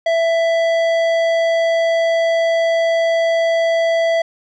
sine tone with tanh clipping, 663 Hz, E5, 10 cents sharp, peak -15 dBFS, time 0.06-4.22 s, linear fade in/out 5 ms, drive 13 dB, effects none

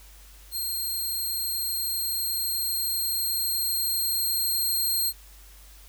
5% pulse tone with level ramp, 4207 Hz, C8, 9 cents sharp, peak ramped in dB -21 to -16 dBFS, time 0.51-5.13 s, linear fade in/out 50 ms, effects added 50 Hz sine -48 dBFS peak until 5.88 s + white hiss -53 dBFS RMS until 5.88 s

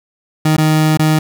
30% pulse tone with dropouts, 155.56 Hz, D#3, in tune, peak -7 dBFS, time 0.45-1.19 s, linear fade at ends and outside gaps 5 ms, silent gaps 0.567-0.58 / 0.973-0.993 s, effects none

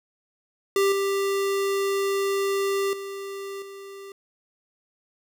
square tone with level steps, 394.3 Hz, G4, 10 cents sharp, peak -19 / -23 / -33 / -39 dBFS, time 0.76-4.12 s, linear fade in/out 2 ms, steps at 0.92 / 2.93 / 3.62 s, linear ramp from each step 2 ms, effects none

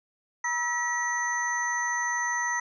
sine tone cluster, 962 / 1303 / 1927 / 6160 Hz, B5 / E6 / B6 / G8, -46 / -20 / -43 / -31 cents, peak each -31 / -37 / -28 / -34 dBFS, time 0.44-2.6 s, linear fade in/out 5 ms, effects none

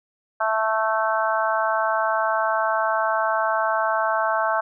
harmonic tone, 220 Hz, A3, in tune, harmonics 3 / 4 / 5 / 6 / 7, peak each -24 / -25 / -26 / -27 / -27 dBFS, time 0.4-4.61 s, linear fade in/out 10 ms, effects none

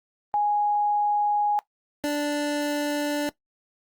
sine / 25% pulse tone pair in turn, 829 / 293.1 Hz, G#5 / D4, -3 / -3 cents, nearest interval octave + tritone, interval 1800 cents, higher first, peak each -20 dBFS, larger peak neither, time 0.34-1.59 / 2.04-3.29 s, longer neither, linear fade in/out 0 ms, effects noise-tail reverb RT60 0.1 s tail -18 dB re dry + Opus 24 kbps

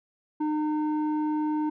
square tone with low-pass filter, 304.9 Hz, D#4, 35 cents flat, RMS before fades -27 dBFS, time 0.4-1.7 s, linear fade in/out 10 ms, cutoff 730 Hz, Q 2.8, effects none

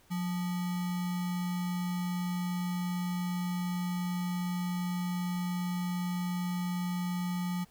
sine tone with sample-and-hold, 178.7 Hz, F3, 40 cents sharp, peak -30 dBFS, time 0.1-7.65 s, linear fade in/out 20 ms, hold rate 1050 Hz, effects pink hiss -63 dBFS RMS until 7.7 s

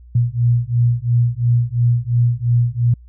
sine beating tone pair, 118.4 / 121.3 Hz, A#2 / B2, +27 / -31 cents, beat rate 2.9 Hz, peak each -16 dBFS, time 0.15-2.94 s, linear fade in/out 5 ms, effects added 60 Hz sine -39 dBFS peak until 3.08 s

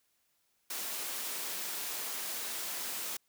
white high-pass noise, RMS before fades -38 dBFS, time 0.7-3.17 s, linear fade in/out 5 ms, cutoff 250 Hz, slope 12 dB/octave, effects white hiss -75 dBFS RMS until 3.28 s

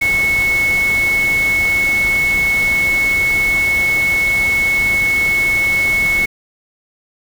sine tone in noise, 2200 Hz, C#7, 14 cents flat, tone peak -12 dBFS, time 0.01-6.26 s, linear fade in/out 10 ms, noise pink, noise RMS -26 dBFS, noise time 0.01-6.26 s, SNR +11 dB, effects none

